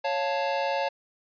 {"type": "chord", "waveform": "square", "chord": "Db augmented", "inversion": "none", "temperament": "equal", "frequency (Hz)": [554.4, 698.5, 880], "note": ["Db5", "F5", "A5"], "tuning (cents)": [0, 0, 0], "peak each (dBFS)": [-29, -33, -30], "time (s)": [0.04, 0.89], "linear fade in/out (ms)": 10, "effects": ["resampled to 11025 Hz"]}